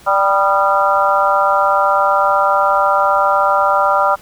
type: harmonic tone with a mistuned harmonic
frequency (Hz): 196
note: G3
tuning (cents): 0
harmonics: 3 / 4 / 5 / 6 / 7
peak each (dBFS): -17 / -17 / -17 / -17 / -17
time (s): 0.06-4.16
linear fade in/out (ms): 20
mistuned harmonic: 6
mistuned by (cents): +58
effects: pink hiss -43 dBFS RMS until 4.21 s